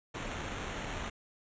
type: noise with sample-and-hold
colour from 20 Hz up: pink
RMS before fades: -39 dBFS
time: 0.14-1.1 s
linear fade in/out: 10 ms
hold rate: 4900 Hz
effects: resampled to 16000 Hz